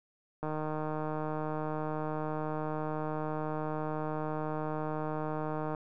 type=click train; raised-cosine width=1 ms; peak=-22 dBFS; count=820; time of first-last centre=0.43-5.748 s; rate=154 Hz; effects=none